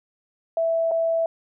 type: tone with dropouts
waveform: sine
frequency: 659.3 Hz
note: E5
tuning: in tune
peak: -19 dBFS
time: 0.57-1.26 s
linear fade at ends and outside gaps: 2 ms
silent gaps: 0.912-0.916 s
effects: none